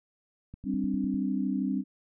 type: click train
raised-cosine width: 5 ms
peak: -30 dBFS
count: 7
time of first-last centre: 0.54-1.143 s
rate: 9.95 Hz
type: chord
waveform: sine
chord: G suspended fourth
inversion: none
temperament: just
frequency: 196 / 261.3 / 294 Hz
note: G3 / C4 / D4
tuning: 0 / -2 / +2 cents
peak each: -30 / -30 / -33 dBFS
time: 0.64-1.84 s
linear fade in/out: 50 ms
effects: none